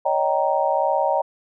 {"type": "chord", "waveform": "sine", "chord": "Eb dominant seventh", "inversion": "third", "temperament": "just", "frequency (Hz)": [560, 622.3, 777.8, 933.4], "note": ["Db5", "Eb5", "G5", "Bb5"], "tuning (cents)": [18, 0, -14, 2], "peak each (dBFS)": -23, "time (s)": [0.05, 1.22], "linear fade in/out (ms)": 10, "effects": []}